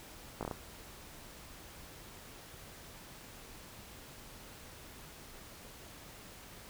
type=slowing click train; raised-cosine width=1 ms; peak=-23 dBFS; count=5; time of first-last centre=0.41-0.512 s; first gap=18 ms; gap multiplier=1.24; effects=pink hiss -52 dBFS RMS until 6.69 s

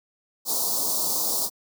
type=band-stop noise; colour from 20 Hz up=white; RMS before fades=-25 dBFS; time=0.45-1.5 s; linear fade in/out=50 ms; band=1100 to 4100 Hz; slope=48 dB/octave; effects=high-pass 200 Hz 12 dB/octave

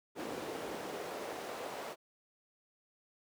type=noise with high-pass filter sweep; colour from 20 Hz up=brown; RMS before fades=-42 dBFS; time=0.15-1.96 s; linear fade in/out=50 ms; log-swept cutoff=370 to 590 Hz; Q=1.5; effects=none

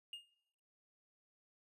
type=tone with exponential decay; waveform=triangle; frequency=2836 Hz; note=F7; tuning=26 cents sharp; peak=-40 dBFS; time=0.13-0.31 s; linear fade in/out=2 ms; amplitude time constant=39 ms; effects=noise-tail reverb RT60 0.9 s tail -22 dB re dry + resampled to 32000 Hz

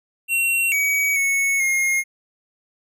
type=tone with pitch steps; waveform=square; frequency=2733 / 2265 / 2206 / 2141 Hz; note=F7 / C#7 / C#7 / C7; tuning=-38 / +37 / -9 / +39 cents; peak=-18 dBFS; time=0.28-2.04 s; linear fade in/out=50 ms; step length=440 ms; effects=none

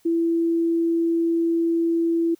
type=tone; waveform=sine; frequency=333.7 Hz; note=E4; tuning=21 cents sharp; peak=-18 dBFS; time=0.05-2.35 s; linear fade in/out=10 ms; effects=white hiss -61 dBFS RMS until 2.39 s

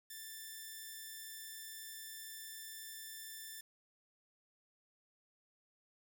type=tone; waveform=5% pulse; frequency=1771 Hz; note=A6; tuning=11 cents sharp; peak=-36 dBFS; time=0.1-3.61 s; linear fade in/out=5 ms; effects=11-bit

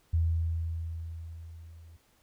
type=tone with level ramp; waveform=sine; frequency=82.41 Hz; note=E2; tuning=in tune; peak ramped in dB=-22 to -49 dBFS; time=0.13-1.97 s; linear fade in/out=10 ms; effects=pink hiss -67 dBFS RMS until 2.22 s

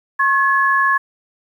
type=tone pair together; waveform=sine; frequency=1086.8 / 1700 Hz; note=C#6 / G#6; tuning=-35 / +40 cents; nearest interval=minor sixth; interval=775 cents; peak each=-15 dBFS; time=0.19-0.98 s; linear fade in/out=10 ms; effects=8-bit

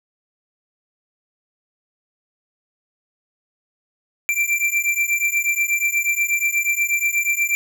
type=beating tone pair; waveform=square; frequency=2349 / 2357.3 Hz; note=D7 / D7; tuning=0 / +6 cents; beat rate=8.3 Hz; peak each=-22 / -21 dBFS; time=4.29-7.55 s; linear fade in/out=0 ms; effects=none

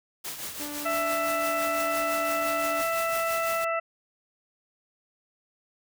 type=noise with tremolo; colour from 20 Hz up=white; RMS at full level=-34 dBFS; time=0.24-3.65 s; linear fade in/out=10 ms; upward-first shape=triangle; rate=5.9 Hz; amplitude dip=60%
type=tone; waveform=sawtooth; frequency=293.7 Hz; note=D4; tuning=in tune; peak=-32 dBFS; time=0.59-2.83 s; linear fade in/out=20 ms
type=harmonic tone; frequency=663 Hz; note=E5; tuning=10 cents sharp; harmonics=1 / 2 / 3 / 4; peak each=-28 / -29 / -35 / -36 dBFS; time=0.85-3.8 s; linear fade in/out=10 ms
effects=none

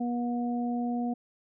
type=harmonic tone; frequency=240.7 Hz; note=B3; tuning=44 cents flat; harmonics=1 / 2 / 3; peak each=-28 / -41 / -36 dBFS; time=0-1.14 s; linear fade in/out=10 ms; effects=none

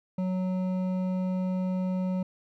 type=tone with hard clipping; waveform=triangle; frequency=185 Hz; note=F#3; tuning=in tune; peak=-28 dBFS; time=0.18-2.23 s; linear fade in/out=5 ms; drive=13 dB; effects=none

